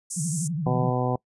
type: band-pass noise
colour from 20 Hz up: white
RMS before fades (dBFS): -33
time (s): 0.1-0.48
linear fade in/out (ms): 10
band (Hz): 6300 to 10000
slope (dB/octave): 48
type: tone with vibrato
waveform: sine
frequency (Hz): 160.7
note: E3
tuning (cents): -44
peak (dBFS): -25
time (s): 0.16-0.91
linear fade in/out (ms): 20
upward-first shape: sine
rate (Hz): 12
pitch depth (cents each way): 190
type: harmonic tone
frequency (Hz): 125.4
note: B2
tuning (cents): +27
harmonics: 1 / 2 / 3 / 4 / 5 / 6 / 7 / 8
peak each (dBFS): -26 / -30 / -32 / -30 / -34 / -30 / -36 / -35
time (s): 0.66-1.16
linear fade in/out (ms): 5
effects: noise-tail reverb RT60 0.1 s tail -24 dB re dry + resampled to 24000 Hz